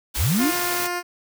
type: noise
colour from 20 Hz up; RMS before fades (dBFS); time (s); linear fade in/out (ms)
white; -27; 0.14-0.88; 20
type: linear sweep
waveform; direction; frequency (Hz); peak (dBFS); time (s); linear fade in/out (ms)
sine; up; 34.65 to 349.2; -18; 0.16-0.53; 50
type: tone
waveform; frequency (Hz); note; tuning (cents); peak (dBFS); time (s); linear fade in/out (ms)
10% pulse; 353; F4; +19; -16; 0.37-1.03; 50
effects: none

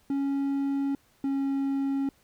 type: tone pair in turn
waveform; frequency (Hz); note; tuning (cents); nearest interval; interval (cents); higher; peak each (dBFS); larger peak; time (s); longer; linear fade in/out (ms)
triangle; 277.2 / 274.3; C#4 / C#4; 0 / -18; unison; 18; first; -23; neither; 0.1-0.95 / 1.24-2.09; neither; 2
effects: pink hiss -64 dBFS RMS until 2.23 s

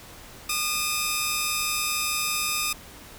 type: tone pair together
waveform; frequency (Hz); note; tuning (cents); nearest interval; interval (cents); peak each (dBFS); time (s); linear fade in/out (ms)
10% pulse; 1217.6 / 2580; D#6 / E7; -38 / -38; octave + minor second; 1300; -19 / -19; 0.49-2.73; 5
effects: pink hiss -45 dBFS RMS until 3.18 s

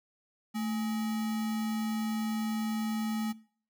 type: tone with sample-and-hold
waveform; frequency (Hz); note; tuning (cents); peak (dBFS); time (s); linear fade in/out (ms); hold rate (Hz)
sine; 220; A3; 0; -30; 0.54-3.33; 20; 1050
effects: noise-tail reverb RT60 0.5 s tail -21 dB re dry

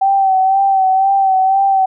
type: tone with vibrato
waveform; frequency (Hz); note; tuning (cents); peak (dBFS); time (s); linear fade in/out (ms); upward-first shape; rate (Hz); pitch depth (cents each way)
sine; 771; G5; -29; -9; 0.01-1.86; 10; sine; 2; 36
effects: none

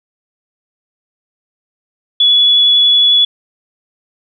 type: tone with vibrato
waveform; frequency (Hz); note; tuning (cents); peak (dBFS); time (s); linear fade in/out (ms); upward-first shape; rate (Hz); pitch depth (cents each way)
sine; 3406; G#7; +43; -6; 2.2-3.25; 5; sine; 11; 8
effects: none

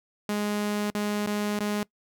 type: tone with dropouts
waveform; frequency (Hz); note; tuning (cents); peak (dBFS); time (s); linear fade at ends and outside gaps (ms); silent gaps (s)
sawtooth; 207.7; G#3; 0; -22; 0.29-1.83; 2; 0.903-0.949 / 1.262-1.272 / 1.59-1.605
effects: noise-tail reverb RT60 0.1 s tail -22 dB re dry

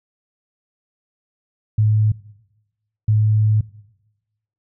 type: tone bursts at uneven times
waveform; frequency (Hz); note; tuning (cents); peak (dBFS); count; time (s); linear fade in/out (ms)
sine; 107.4; A2; -41; -12; 2; 1.78-2.12 / 3.08-3.61; 5
effects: noise-tail reverb RT60 1.0 s tail -20 dB re dry

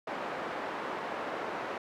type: band-pass noise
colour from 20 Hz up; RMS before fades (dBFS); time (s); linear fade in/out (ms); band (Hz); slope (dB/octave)
pink; -37; 0.07-1.78; 5; 430 to 1500; 12
effects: none

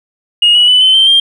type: tone with pitch steps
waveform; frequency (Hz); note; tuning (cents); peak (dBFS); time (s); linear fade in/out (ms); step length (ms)
sine; 2868 / 2930 / 2993 / 3058 / 3124 / 3191; F7 / F#7 / F#7 / G7 / G7 / G7; +45 / -18 / +19 / -44 / -7 / +30; -3; 0.42-1.2; 5; 130
effects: tanh soft clip ceiling -1 dBFS

